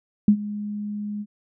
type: tone with ADSR envelope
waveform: sine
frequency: 207.7 Hz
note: G#3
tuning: in tune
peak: -9 dBFS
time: 0.28-1.26 s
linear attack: 3 ms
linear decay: 76 ms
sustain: -18 dB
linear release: 51 ms
effects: none